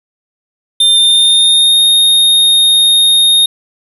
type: tone with pitch glide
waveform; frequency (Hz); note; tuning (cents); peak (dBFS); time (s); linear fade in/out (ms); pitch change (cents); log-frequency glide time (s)
square; 3600 to 3701; A7 to A#7; +39 to -13; -6; 0.8-3.46; 5; +48; 0.94-1.81
effects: none